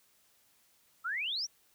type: exponential sweep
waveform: sine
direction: up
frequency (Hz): 1279 to 6000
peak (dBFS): -32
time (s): 1.04-1.47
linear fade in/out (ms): 20
effects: white hiss -68 dBFS RMS until 1.74 s